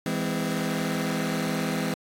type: chord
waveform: sawtooth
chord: E augmented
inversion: none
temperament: just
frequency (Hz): 164.81 / 206 / 257.5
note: E3 / G#3 / B#3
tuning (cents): 0 / -14 / -28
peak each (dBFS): -26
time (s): 0.06-1.94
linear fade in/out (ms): 2
effects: AAC 48 kbps